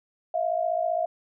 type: tone pair together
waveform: sine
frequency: 645 / 700.3 Hz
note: E5 / F5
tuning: -38 / +5 cents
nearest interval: minor second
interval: 143 cents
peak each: -26 dBFS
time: 0.34-1.06 s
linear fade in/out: 5 ms
effects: none